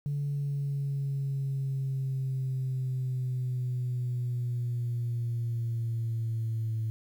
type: exponential sweep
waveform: sine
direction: down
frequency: 144 to 110.8 Hz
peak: -27 dBFS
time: 0.06-6.9 s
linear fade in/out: 0 ms
effects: tanh soft clip ceiling -25 dBFS + 10-bit